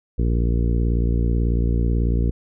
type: harmonic tone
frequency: 58.2 Hz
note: A#1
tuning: 2 cents flat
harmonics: 1 / 2 / 3 / 4 / 5 / 6 / 7 / 8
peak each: -18 / -24 / -28 / -30 / -32 / -34 / -35 / -36 dBFS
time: 0.18-2.31 s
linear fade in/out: 10 ms
effects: none